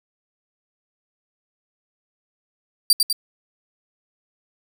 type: tone with echo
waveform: sawtooth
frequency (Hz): 4699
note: D8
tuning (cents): 0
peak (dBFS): -8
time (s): 2.9-2.93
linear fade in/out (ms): 2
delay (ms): 99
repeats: 2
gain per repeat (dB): -4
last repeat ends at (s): 3.128
effects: none